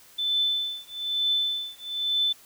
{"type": "tone with tremolo", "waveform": "sine", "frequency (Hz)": 3520, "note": "A7", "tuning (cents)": 0, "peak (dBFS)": -20, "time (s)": [0.18, 2.33], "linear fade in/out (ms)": 10, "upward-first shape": "triangle", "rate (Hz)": 1.1, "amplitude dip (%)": 100, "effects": ["white hiss -53 dBFS RMS until 2.45 s"]}